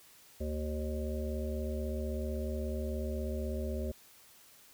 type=harmonic tone with a mistuned harmonic; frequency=76.3 Hz; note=D#2; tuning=33 cents flat; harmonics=1 / 3 / 5 / 7 / 8; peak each=-35 / -40 / -42 / -43 / -44 dBFS; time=0.4-3.92 s; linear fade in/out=10 ms; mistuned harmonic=1; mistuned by=-98 cents; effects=white hiss -59 dBFS RMS until 4.73 s